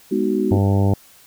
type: chord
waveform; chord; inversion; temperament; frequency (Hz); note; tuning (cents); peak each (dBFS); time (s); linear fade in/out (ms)
sine; G# minor seventh; none; just; 207.7 / 249.2 / 311.5 / 373.8; G#3 / B3 / D#4 / F#4; 0 / +16 / +2 / +18; -22 / -23 / -23 / -21; 0.11-0.58; 10
type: harmonic tone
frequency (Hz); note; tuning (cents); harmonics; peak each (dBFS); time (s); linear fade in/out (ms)
98.9; G2; +16; 1 / 2 / 3 / 4 / 5 / 6 / 7 / 8 / 9; -15 / -21 / -25 / -27 / -29 / -31 / -32 / -33 / -34; 0.51-0.94; 5
effects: white hiss -49 dBFS RMS until 1.26 s